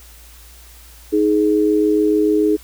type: tone pair together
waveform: sine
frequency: 313.3 / 420.1 Hz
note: D#4 / G#4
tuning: +12 / +20 cents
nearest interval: perfect fourth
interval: 508 cents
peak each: -15 dBFS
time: 1.12-2.57 s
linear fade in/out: 20 ms
effects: added 58 Hz sine -42 dBFS peak until 2.63 s + white hiss -45 dBFS RMS until 2.63 s